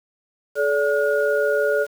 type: tone cluster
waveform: sine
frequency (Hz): 430 / 576 / 1435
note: A4 / D5 / F6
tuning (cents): -40 / -34 / +47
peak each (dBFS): -21 / -20 / -24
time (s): 0.55-1.87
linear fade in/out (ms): 50
effects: 7-bit